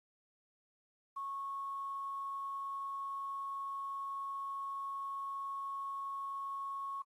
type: tone with quantisation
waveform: sine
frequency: 1100 Hz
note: C#6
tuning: 14 cents flat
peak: -38 dBFS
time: 1.16-7.02 s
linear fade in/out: 10 ms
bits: 11
effects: AAC 32 kbps